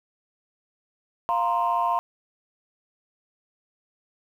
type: chord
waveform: sine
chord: F suspended fourth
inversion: none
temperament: equal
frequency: 698.5 / 932.3 / 1046.5 Hz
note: F5 / Bb5 / C6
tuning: 0 / 0 / 0 cents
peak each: -25 / -24 / -24 dBFS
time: 1.29-1.99 s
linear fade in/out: 0 ms
effects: tanh soft clip ceiling -14 dBFS + 9-bit